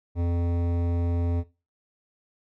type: tone with hard clipping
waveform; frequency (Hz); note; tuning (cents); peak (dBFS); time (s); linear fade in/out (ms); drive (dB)
sine; 86; F2; -26; -25; 0.15-1.44; 50; 15
effects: noise-tail reverb RT60 0.3 s tail -17 dB re dry